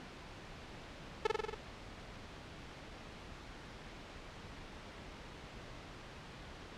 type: tone with echo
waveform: sawtooth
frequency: 434.5 Hz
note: A4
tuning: 22 cents flat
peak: -23 dBFS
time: 1.25-1.27 s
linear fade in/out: 5 ms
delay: 46 ms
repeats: 6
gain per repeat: -2 dB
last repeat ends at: 1.546 s
effects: pink hiss -50 dBFS RMS until 6.77 s + low-pass 4000 Hz 12 dB/octave